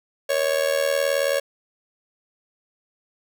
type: tone with amplitude modulation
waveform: 45% pulse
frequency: 554.4 Hz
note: C#5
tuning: in tune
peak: -16 dBFS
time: 0.29-1.4 s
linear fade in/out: 10 ms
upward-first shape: sine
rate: 78.9 Hz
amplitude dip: 80%
effects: none